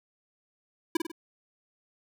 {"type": "tone with echo", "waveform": "square", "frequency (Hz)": 329.6, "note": "E4", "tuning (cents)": 0, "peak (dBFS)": -22, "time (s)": [0.95, 0.97], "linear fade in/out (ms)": 5, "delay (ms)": 49, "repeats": 3, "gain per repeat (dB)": -6, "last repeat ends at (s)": 1.117, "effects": []}